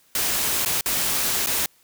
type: noise with dropouts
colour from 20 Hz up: white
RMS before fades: -23 dBFS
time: 0.15-1.66 s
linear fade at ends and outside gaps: 2 ms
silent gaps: 0.65-0.659 / 0.81-0.859 / 1.462-1.47 s
effects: white hiss -59 dBFS RMS until 1.83 s